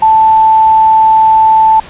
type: tone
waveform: sine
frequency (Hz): 880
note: A5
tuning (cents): 0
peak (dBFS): -3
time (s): 0.02-1.8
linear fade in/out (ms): 5
effects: pink hiss -31 dBFS RMS until 1.89 s + resampled to 8000 Hz